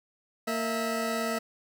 20% pulse tone pair together, 229.6 / 651 Hz, A#3 / E5, -26 / -22 cents, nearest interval octave + tritone, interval 1804 cents, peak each -26 dBFS, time 0.47-1.39 s, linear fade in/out 10 ms, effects none

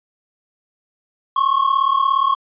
triangle tone pair together, 1071.6 / 1108.7 Hz, C6 / C#6, +41 / 0 cents, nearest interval minor second, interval 59 cents, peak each -15 dBFS, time 1.36-2.35 s, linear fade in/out 5 ms, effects resampled to 8000 Hz

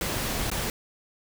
pink noise with dropouts, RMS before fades -29 dBFS, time 0.01-0.7 s, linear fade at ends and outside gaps 1 ms, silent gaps 0.501-0.515 s, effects none

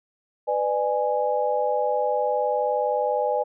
sine chord, G# diminished, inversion first, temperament just, 498.4 / 598 / 830.6 Hz, B4 / D5 / G#5, +16 / +31 / 0 cents, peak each -25 dBFS, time 0.47-3.44 s, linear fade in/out 20 ms, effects none

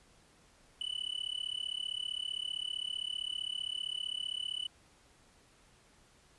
triangle tone with amplitude modulation, 2983 Hz, F#7, 13 cents sharp, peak -30 dBFS, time 0.81-4.67 s, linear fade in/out 2 ms, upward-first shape sine, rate 35.4 Hz, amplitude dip 100%, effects pink hiss -64 dBFS RMS until 6.38 s + resampled to 24000 Hz

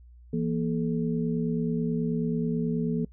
sine tone cluster, 166.7 / 236 / 431.6 Hz, E3 / A#3 / A4, +20 / +22 / -33 cents, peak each -28 / -28 / -33 dBFS, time 0.33-3.05 s, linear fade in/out 5 ms, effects noise-tail reverb RT60 0.1 s tail -24 dB re dry + added 60 Hz sine -48 dBFS peak until 3.12 s

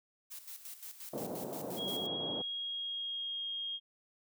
blue noise with tremolo, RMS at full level -46 dBFS, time 0.3-2.07 s, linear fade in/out 20 ms, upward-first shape square, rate 5.7 Hz, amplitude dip 65%
white band-pass noise, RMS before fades -41 dBFS, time 1.13-2.42 s, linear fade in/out 5 ms, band 140 to 690 Hz, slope 24 dB/octave
sine tone with pitch glide, 3296 to 3247 Hz, G#7 to G#7, -14 to -40 cents, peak -36 dBFS, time 1.76-3.8 s, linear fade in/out 50 ms, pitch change -26 cents, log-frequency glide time 2.19-3.44 s
effects none

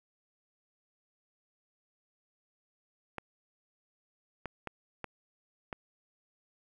clicks, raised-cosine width 0.5 ms, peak -22 dBFS, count 5, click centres 3.183 / 4.457 / 4.673 / 5.043 / 5.728 s, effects 10-bit

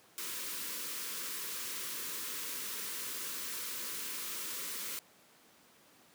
white band-stop noise, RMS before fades -40 dBFS, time 0.18-4.99 s, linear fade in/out 0 ms, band 550 to 940 Hz, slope 96 dB/octave, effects pink hiss -62 dBFS RMS until 6.14 s + high-pass 200 Hz 12 dB/octave

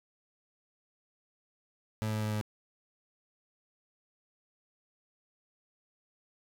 30% pulse tone with pitch steps, 108.6 / 107.91 / 107.23 / 106.55 Hz, A2 / A2 / A2 / G#2, -22 / -33 / -44 / +45 cents, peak -28 dBFS, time 2.02-2.412 s, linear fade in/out 0 ms, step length 98 ms, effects none

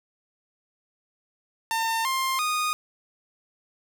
sawtooth tone with pitch steps, 904 / 1056.6 / 1234.9 Hz, A5 / C6 / D#6, +47 / +17 / -13 cents, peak -20 dBFS, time 1.71-2.73 s, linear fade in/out 0 ms, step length 340 ms, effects none

